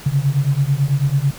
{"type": "beating tone pair", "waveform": "sine", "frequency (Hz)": [134.9, 144], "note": ["C#3", "D3"], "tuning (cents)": [-47, -34], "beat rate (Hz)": 9.1, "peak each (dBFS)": -17, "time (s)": [0.06, 1.31], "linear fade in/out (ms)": 5, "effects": ["pink hiss -37 dBFS RMS until 1.38 s"]}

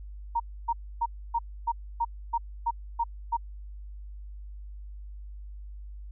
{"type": "tone bursts", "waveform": "sine", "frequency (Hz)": 932.3, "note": "A#5", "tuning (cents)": 0, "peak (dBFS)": -23, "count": 10, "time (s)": [0.35, 3.37], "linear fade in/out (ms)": 10, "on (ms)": 50, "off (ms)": 280, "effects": ["added 50 Hz sine -39 dBFS peak until 6.11 s"]}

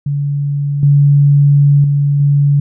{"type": "tone with level steps", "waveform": "sine", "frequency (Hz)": 142.9, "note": "D3", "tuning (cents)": -47, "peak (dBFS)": [-13, -5, -9, -7], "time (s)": [0.06, 2.6], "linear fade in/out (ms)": 5, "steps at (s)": [0.83, 1.84, 2.2], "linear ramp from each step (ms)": 2, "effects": []}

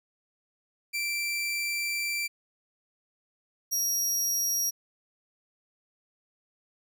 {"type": "tone pair in turn", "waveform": "sawtooth", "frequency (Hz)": [2346, 5669], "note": ["D7", "F8"], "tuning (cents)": [-2, 25], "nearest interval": "octave + minor third", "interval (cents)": 1527, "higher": "second", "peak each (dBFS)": [-25, -23], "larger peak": "second", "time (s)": [[0.93, 2.28], [3.71, 4.71]], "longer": "first", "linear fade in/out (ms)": 20, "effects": []}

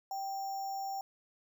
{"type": "tone with sample-and-hold", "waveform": "sine", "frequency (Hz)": 781, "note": "G5", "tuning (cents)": -7, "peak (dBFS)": -35, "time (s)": [0.11, 1.01], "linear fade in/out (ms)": 2, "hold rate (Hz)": 6300, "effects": []}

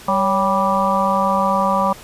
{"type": "harmonic tone with a mistuned harmonic", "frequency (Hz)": 195.8, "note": "G3", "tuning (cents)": -2, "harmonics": [1, 3, 4, 5, 6], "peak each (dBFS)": [-22, -21, -23, -19, -20], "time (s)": [0.08, 1.93], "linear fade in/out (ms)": 5, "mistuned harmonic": 3, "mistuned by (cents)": -80, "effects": ["pink hiss -39 dBFS RMS until 2.03 s", "resampled to 32000 Hz"]}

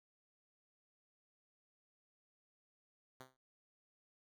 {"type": "tone with exponential decay", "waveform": "5% pulse", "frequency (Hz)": 130, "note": "C3", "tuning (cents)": -11, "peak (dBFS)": -38, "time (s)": [3.2, 3.37], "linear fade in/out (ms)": 2, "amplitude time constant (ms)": 36, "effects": []}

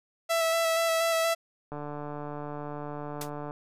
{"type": "tone with vibrato", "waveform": "sawtooth", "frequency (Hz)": 659.3, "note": "E5", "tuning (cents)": 0, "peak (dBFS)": -20, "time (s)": [0.29, 1.35], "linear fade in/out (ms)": 20, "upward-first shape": "square", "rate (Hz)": 4.2, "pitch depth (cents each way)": 14}
{"type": "click train", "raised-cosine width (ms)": 1, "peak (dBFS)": -24, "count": 264, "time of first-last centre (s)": [1.72, 3.509], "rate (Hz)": 147}
{"type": "noise with exponential decay", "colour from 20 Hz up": "white", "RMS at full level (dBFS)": -30, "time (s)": [3.21, 3.3], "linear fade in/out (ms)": 5, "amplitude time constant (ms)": 19}
{"effects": ["resampled to 32000 Hz"]}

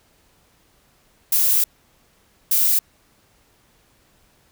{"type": "noise bursts at uneven times", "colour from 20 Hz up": "violet", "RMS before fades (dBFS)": -17, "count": 2, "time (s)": [[1.32, 1.64], [2.51, 2.79]], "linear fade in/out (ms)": 5, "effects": ["pink hiss -59 dBFS RMS until 4.51 s"]}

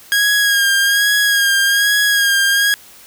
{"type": "tone with vibrato", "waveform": "sawtooth", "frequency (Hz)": 1634, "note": "G#6", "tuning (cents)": -29, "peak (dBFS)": -8, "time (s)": [0.12, 2.74], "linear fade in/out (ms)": 0, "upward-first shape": "sine", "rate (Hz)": 1.2, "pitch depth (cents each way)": 35, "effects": ["white hiss -42 dBFS RMS until 3.06 s"]}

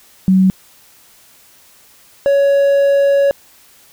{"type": "tone pair in turn", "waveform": ["sine", "triangle"], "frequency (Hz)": [188.4, 559], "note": ["F#3", "C#5"], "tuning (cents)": [32, 14], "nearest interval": "octave + perfect fifth", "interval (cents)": 1882, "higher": "second", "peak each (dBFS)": -7, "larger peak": "neither", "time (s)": [[0.28, 0.5], [2.26, 3.31]], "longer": "second", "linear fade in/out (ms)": 0, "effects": ["white hiss -47 dBFS RMS until 3.92 s"]}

